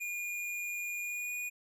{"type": "tone with pitch glide", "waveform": "square", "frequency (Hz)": [2429, 2456], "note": ["D#7", "D#7"], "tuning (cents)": [-42, -23], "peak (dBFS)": -36, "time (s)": [0, 1.5], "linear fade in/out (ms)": 20, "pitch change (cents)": 19, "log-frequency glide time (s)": [1.01, 1.32], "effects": []}